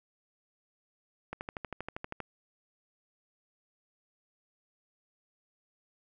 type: click train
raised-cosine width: 0.5 ms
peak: -22 dBFS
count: 12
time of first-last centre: 1.33-2.203 s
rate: 12.6 Hz
effects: none